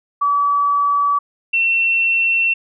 sine tone pair in turn, 1146 / 2705 Hz, D6 / E7, -43 / +44 cents, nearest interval octave + minor third, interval 1487 cents, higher second, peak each -13 / -13 dBFS, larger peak neither, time 0.21-1.19 / 1.53-2.54 s, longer second, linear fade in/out 10 ms, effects none

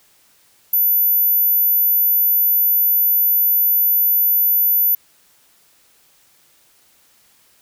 sine tone, 14000 Hz, A9, 10 cents flat, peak -10 dBFS, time 0.73-4.95 s, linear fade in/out 5 ms, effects tanh soft clip ceiling -11 dBFS + white hiss -55 dBFS RMS until 7.61 s

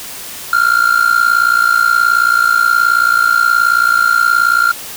triangle tone with amplitude modulation, 1395 Hz, F6, 2 cents flat, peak -3 dBFS, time 0.53-4.72 s, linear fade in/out 2 ms, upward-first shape sine, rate 58.7 Hz, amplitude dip 85%, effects white hiss -28 dBFS RMS until 4.96 s

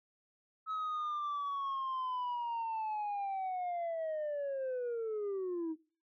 sine linear sweep, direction down, 1291 to 311.1 Hz, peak -32 dBFS, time 0.66-5.76 s, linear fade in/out 50 ms, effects noise-tail reverb RT60 0.4 s tail -22 dB re dry + tanh soft clip ceiling -33 dBFS

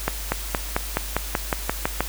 accelerating click train, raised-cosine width 0.5 ms, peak -5 dBFS, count 11, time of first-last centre 0.08-2.006 s, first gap 240 ms, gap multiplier 0.95, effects added 50 Hz sine -31 dBFS peak until 2.08 s + white hiss -34 dBFS RMS until 2.08 s

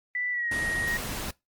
sine tone with pitch glide, 1977 to 1879 Hz, B6 to A#6, +1 to +13 cents, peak -27 dBFS, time 0.15-0.97 s, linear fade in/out 2 ms, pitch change -88 cents, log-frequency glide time 0.31-0.49 s
pink noise, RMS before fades -34 dBFS, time 0.51-1.31 s, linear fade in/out 5 ms
effects noise-tail reverb RT60 0.2 s tail -22 dB re dry + Opus 32 kbps

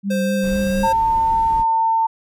sine tone with vibrato, 196 Hz, G3, in tune, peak -18 dBFS, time 0.03-0.88 s, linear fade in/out 50 ms, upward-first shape triangle, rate 4 Hz, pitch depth 38 cents each way
square tone with pitch glide, 523.3 to 533.7 Hz, C5 to C5, 0 to +34 cents, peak -22 dBFS, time 0.1-0.93 s, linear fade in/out 10 ms, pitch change +34 cents, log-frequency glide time 0.47-0.78 s
brown noise, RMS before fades -30 dBFS, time 0.41-1.65 s, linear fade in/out 50 ms
sine tone, 901 Hz, A5, 41 cents sharp, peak -14 dBFS, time 0.83-2.07 s, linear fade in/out 10 ms
effects none

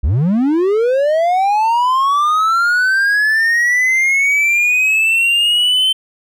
triangle linear sweep, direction up, 55 to 3094 Hz, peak -9 dBFS, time 0.03-5.93 s, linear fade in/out 10 ms, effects none

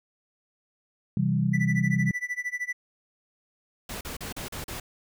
sine chord, C major, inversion none, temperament equal, 130.81 / 164.81 / 196 Hz, C3 / E3 / G3, 0 / 0 / 0 cents, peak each -26 dBFS, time 1.17-2.11 s, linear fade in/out 2 ms
triangle tone with tremolo, 1975.5 Hz, B6, in tune, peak -24 dBFS, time 1.53-2.73 s, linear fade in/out 10 ms, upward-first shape sine, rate 13 Hz, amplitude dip 95%
pink noise bursts, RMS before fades -36 dBFS, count 6, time 3.89-4.8 s, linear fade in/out 5 ms, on 120 ms, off 38 ms
effects none

